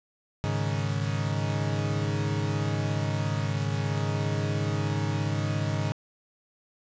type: chord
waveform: 40% pulse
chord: Ab suspended fourth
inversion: none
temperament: equal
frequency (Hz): 103.83 / 138.59 / 155.56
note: Ab2 / Db3 / Eb3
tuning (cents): 0 / 0 / 0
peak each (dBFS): -28 / -30 / -31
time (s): 0.44-5.92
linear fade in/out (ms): 0
effects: resampled to 16000 Hz + 10-bit